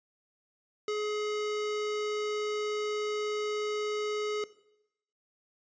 square tone, 421.7 Hz, G#4, 26 cents sharp, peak -30 dBFS, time 0.88-4.44 s, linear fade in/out 2 ms, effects noise-tail reverb RT60 0.8 s tail -17 dB re dry + resampled to 16000 Hz

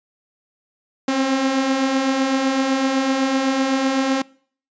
sawtooth beating tone pair, 260.2 / 268.1 Hz, C4 / C4, -9 / +42 cents, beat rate 7.9 Hz, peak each -22 / -14 dBFS, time 1.08-4.22 s, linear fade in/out 5 ms, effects noise-tail reverb RT60 0.5 s tail -23 dB re dry + resampled to 16000 Hz

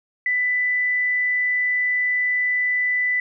sine tone, 1990 Hz, B6, 13 cents sharp, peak -18 dBFS, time 0.26-3.2 s, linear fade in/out 2 ms, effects none

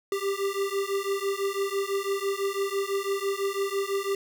square beating tone pair, 392 / 398 Hz, G4 / G4, 0 / +26 cents, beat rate 6 Hz, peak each -30 dBFS, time 0.12-4.15 s, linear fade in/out 2 ms, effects none

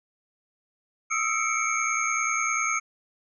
sine tone cluster, 1262 / 1332 / 2186 / 2303 / 6460 Hz, D#6 / E6 / C#7 / D7 / G#8, +24 / +18 / -25 / -34 / -49 cents, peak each -30 dBFS, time 1.1-2.8 s, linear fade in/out 20 ms, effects none

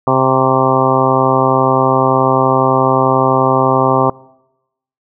harmonic tone with a mistuned harmonic, 131.7 Hz, C3, 12 cents sharp, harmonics 1 / 2 / 3 / 4 / 5 / 6 / 7 / 8 / 9, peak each -18 / -18 / -18 / -18 / -18 / -18 / -18 / -18 / -18 dBFS, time 0.07-4.1 s, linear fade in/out 2 ms, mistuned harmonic 9, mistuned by -34 cents, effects noise-tail reverb RT60 0.9 s tail -24 dB re dry

